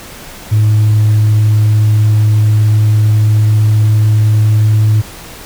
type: tone with pitch glide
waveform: sine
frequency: 107 to 107.62 Hz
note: A2 to A2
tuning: -48 to -38 cents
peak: -4 dBFS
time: 0.51-5.02 s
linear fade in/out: 20 ms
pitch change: +10 cents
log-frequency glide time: 2.3-4.86 s
effects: tanh soft clip ceiling -4 dBFS + pink hiss -31 dBFS RMS until 5.45 s